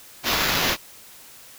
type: noise with sample-and-hold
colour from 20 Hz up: white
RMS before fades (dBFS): -22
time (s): 0.23-0.77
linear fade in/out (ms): 50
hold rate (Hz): 8820
effects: white hiss -46 dBFS RMS until 1.58 s